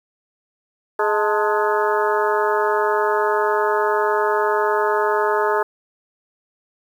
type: harmonic tone with a mistuned harmonic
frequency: 210 Hz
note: G#3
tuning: 19 cents sharp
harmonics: 2 / 3 / 4 / 5 / 6 / 7 / 8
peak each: -20 / -25 / -22 / -26 / -25 / -28 / -29 dBFS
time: 0.99-5.63 s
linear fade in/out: 5 ms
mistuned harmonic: 4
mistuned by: +84 cents
effects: 8-bit